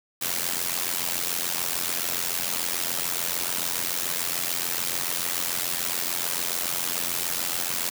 white noise with amplitude modulation, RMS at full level -24 dBFS, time 0.21-7.9 s, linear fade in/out 10 ms, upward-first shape sine, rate 86.9 Hz, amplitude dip 85%, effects high-pass 100 Hz 12 dB/octave

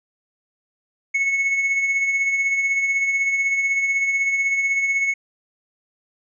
triangle tone with tremolo, 2200 Hz, C#7, 14 cents flat, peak -14 dBFS, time 1.14-5.14 s, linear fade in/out 10 ms, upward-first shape triangle, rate 16 Hz, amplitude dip 50%, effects resampled to 22050 Hz

